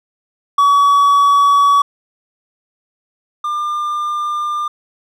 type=tone pair in turn; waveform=triangle; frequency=1134 / 1199 Hz; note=C#6 / D6; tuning=+39 / +36 cents; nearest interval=minor second; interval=97 cents; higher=second; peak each=-6 / -15 dBFS; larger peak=first; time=0.58-1.82 / 3.44-4.68 s; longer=neither; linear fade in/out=5 ms; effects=none